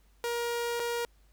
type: tone with dropouts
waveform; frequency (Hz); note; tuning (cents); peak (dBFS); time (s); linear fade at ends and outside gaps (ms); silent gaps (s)
sawtooth; 473.1; A#4; +26; -26; 0.24-1.05; 1; 0.796-0.8
effects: added 50 Hz sine -60 dBFS peak until 1.32 s + pink hiss -69 dBFS RMS until 1.32 s